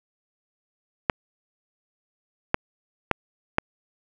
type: clicks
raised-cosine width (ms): 0.5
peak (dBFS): -3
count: 4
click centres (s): 1.098 / 2.544 / 3.113 / 3.584
effects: none